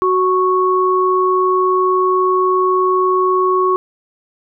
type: tone pair together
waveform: sine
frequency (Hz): 371.3 / 1105.9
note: F#4 / C#6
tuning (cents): +6 / -4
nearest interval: octave + perfect fifth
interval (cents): 1890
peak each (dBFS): -14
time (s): 0.02-3.76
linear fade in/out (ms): 0
effects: none